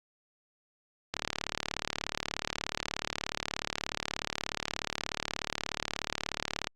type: click train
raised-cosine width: 0.2 ms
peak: -13 dBFS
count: 204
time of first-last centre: 1.14-6.671 s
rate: 36.7 Hz
effects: Opus 48 kbps